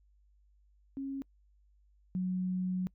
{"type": "tone pair in turn", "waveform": "sine", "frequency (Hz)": [272.6, 183.86], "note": ["C#4", "F#3"], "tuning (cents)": [-29, -11], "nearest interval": "perfect fifth", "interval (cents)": 682, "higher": "first", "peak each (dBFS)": [-35, -30], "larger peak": "second", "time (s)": [[0.97, 1.22], [2.15, 2.87]], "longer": "second", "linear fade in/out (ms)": 0, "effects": ["noise-tail reverb RT60 0.1 s tail -26 dB re dry", "added 50 Hz sine -63 dBFS peak until 2.94 s"]}